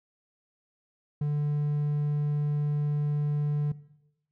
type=tone with hard clipping; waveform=triangle; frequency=147.3 Hz; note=D3; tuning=6 cents sharp; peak=-26 dBFS; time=1.21-3.72 s; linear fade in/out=5 ms; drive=6 dB; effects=noise-tail reverb RT60 0.9 s tail -18 dB re dry